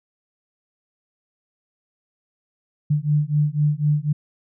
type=beating tone pair; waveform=sine; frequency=146.83 / 150.83 Hz; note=D3 / D3; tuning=0 / +47 cents; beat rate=4 Hz; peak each=-20 dBFS; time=2.9-4.13 s; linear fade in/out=10 ms; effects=none